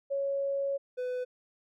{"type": "tone pair in turn", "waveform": ["sine", "triangle"], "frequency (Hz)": [554.4, 500.6], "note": ["C#5", "B4"], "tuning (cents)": [0, 23], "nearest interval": "major second", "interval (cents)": 177, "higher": "first", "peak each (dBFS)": [-28, -29], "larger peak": "first", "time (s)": [[0.1, 0.78], [0.97, 1.25]], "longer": "first", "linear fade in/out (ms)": 20, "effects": []}